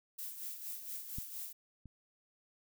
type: noise with tremolo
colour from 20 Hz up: violet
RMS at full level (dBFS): -42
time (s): 0.18-1.53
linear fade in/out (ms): 10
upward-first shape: sine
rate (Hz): 4.3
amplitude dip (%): 55
type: clicks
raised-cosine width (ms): 5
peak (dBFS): -30 / -39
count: 2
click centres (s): 1.185 / 1.857
effects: none